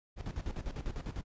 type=noise with tremolo; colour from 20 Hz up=brown; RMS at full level=-36 dBFS; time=0.16-1.24 s; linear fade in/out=50 ms; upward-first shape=square; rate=10 Hz; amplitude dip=75%; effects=resampled to 16000 Hz